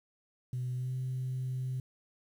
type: tone with pitch glide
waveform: sine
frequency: 125.5 to 128.8 Hz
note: B2 to C3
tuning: +28 to -27 cents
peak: -31 dBFS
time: 0.53-1.8 s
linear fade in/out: 2 ms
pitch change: +45 cents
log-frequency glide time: 0.75-0.93 s
effects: tanh soft clip ceiling -29 dBFS + 10-bit